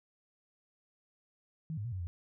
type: tone with pitch steps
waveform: sine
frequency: 158.8 / 103.8 / 120.2 / 93.6 / 86.5 Hz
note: D#3 / G#2 / B2 / F#2 / F2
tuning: +36 / 0 / -46 / +20 / -16 cents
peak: -35 dBFS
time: 1.7-2.07 s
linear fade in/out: 0 ms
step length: 74 ms
effects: none

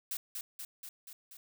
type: noise with echo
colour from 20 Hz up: blue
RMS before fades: -37 dBFS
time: 0.11-0.17 s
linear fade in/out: 2 ms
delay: 240 ms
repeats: 5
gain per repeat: -3 dB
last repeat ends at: 1.37 s
effects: none

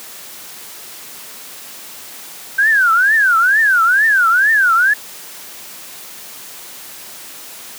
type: tone with vibrato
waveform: sine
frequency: 1545 Hz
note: G6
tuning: 26 cents flat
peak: -9 dBFS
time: 2.58-4.94 s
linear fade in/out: 10 ms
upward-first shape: triangle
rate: 2.2 Hz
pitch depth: 300 cents each way
effects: white hiss -34 dBFS RMS until 7.78 s + high-pass 150 Hz 12 dB/octave

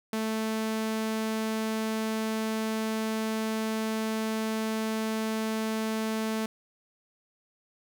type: tone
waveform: sawtooth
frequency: 220 Hz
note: A3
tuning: in tune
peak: -24 dBFS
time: 0.13-6.46 s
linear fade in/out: 2 ms
effects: none

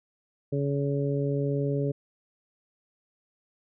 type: harmonic tone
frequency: 141.1 Hz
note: C#3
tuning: 31 cents sharp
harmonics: 1 / 2 / 3 / 4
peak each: -27 / -32 / -30 / -35 dBFS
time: 0.52-1.92 s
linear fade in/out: 10 ms
effects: none

